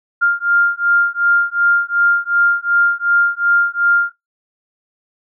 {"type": "beating tone pair", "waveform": "sine", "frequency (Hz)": [1399, 1401.7], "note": ["F6", "F6"], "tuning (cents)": [3, 6], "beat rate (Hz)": 2.7, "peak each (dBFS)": -15, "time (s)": [0.21, 4.12], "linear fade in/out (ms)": 20, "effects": ["noise-tail reverb RT60 0.2 s tail -24 dB re dry"]}